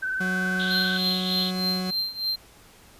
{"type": "tone with vibrato", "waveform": "sine", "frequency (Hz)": 1527, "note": "G6", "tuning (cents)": -46, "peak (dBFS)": -25, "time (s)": [0.02, 0.98], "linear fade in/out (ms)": 10, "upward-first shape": "sine", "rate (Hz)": 20, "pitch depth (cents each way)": 32}
{"type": "tone", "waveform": "40% pulse", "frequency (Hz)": 184.6, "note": "F#3", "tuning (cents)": -4, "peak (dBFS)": -26, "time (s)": [0.2, 1.91], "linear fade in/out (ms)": 10}
{"type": "band-pass noise", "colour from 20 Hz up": "white", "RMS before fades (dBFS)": -32, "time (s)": [0.59, 1.51], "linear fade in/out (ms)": 10, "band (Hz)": [3100, 4000], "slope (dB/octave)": 96}
{"type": "tone with tremolo", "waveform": "triangle", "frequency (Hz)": 4151, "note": "C8", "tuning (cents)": -15, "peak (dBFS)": -21, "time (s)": [0.7, 2.36], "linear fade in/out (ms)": 10, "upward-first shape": "triangle", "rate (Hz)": 3.3, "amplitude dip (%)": 90}
{"effects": ["pink hiss -52 dBFS RMS until 2.99 s", "resampled to 32000 Hz"]}